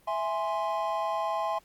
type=chord; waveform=triangle; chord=E augmented; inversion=none; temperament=equal; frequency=659.3 / 830.6 / 1046.5 Hz; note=E5 / G#5 / B#5; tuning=0 / 0 / 0 cents; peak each=-30 dBFS; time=0.07-1.59 s; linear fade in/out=10 ms; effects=pink hiss -62 dBFS RMS until 1.64 s + Opus 32 kbps